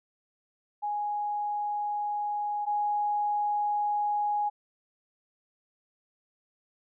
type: tone pair in turn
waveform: sine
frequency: 830 / 830 Hz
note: G#5 / G#5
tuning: -1 / -1 cents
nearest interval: unison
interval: 0 cents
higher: neither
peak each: -28 / -25 dBFS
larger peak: second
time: 0.82-2.66 / 2.66-4.5 s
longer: neither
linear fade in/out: 20 ms
effects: none